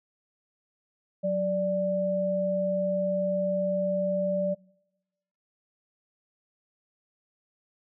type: tone pair together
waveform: sine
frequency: 184.99 / 587.3 Hz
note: F#3 / D5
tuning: 0 / 0 cents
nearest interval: octave + minor sixth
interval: 2000 cents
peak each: -30 / -25 dBFS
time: 1.23-4.55 s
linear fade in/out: 20 ms
effects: noise-tail reverb RT60 1.0 s tail -26 dB re dry